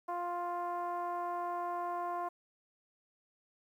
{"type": "tone with low-pass filter", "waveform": "10% pulse", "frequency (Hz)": 350.3, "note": "F4", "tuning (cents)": 5, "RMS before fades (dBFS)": -37, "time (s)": [0.08, 2.29], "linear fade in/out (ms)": 10, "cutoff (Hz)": 890, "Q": 8.7, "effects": ["11-bit"]}